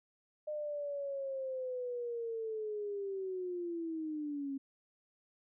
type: linear sweep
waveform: sine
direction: down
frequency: 608 to 269.9 Hz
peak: -36 dBFS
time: 0.47-4.58 s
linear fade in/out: 10 ms
effects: none

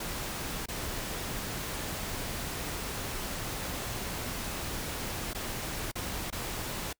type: noise with dropouts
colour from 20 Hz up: pink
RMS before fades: -36 dBFS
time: 0-6.93 s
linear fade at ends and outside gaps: 5 ms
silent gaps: 0.659-0.684 / 5.334-5.347 / 5.916-5.954 / 6.303-6.325 s
effects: noise-tail reverb RT60 0.1 s tail -26 dB re dry

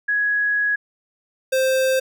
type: tone pair in turn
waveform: sine / square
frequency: 1670 / 524 Hz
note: G#6 / C5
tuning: +9 / +2 cents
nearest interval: octave + minor sixth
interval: 2007 cents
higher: first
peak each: -17 dBFS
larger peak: neither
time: 0.08-0.76 / 1.52-2 s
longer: first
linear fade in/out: 10 ms
effects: none

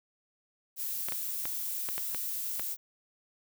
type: noise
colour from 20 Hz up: violet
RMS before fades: -35 dBFS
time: 0.76-2.77 s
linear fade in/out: 50 ms
type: clicks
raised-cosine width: 0.3 ms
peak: -21 dBFS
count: 7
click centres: 1.086 / 1.122 / 1.455 / 1.888 / 1.98 / 2.147 / 2.596 s
effects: none

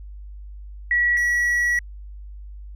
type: tone pair in turn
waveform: sine / triangle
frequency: 1931 / 1931 Hz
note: B6 / B6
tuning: -39 / -39 cents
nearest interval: unison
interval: 0 cents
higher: neither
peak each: -16 dBFS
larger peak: neither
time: 0.91-1.17 / 1.17-1.79 s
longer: second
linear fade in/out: 2 ms
effects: added 50 Hz sine -35 dBFS peak until 2.75 s

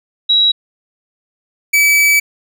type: tone pair in turn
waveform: sine / 45% pulse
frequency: 3873 / 2296 Hz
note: B7 / D7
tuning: -35 / -40 cents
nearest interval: major sixth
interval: 905 cents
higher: first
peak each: -8 dBFS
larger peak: neither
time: 0.29-0.52 / 1.73-2.2 s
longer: second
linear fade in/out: 10 ms
effects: none

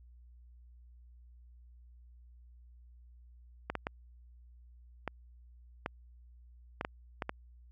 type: clicks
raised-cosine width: 0.5 ms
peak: -19 dBFS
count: 9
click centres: 3.7 / 3.753 / 3.869 / 5.077 / 5.861 / 6.811 / 6.849 / 7.222 / 7.294 s
effects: added 60 Hz sine -54 dBFS peak until 7.71 s

